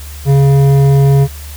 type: tone with hard clipping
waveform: sine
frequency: 138.59 Hz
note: C#3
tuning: in tune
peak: -7 dBFS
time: 0.25-1.28 s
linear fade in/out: 50 ms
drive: 10 dB
effects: added 73 Hz sine -26 dBFS peak until 1.56 s + white hiss -34 dBFS RMS until 1.56 s